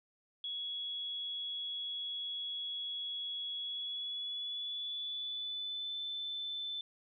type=tone with pitch glide; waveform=sine; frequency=3353 to 3524 Hz; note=G#7 to A7; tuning=+16 to +2 cents; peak=-37 dBFS; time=0.44-6.81 s; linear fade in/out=2 ms; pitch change=+86 cents; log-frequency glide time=3.58-5.97 s; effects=none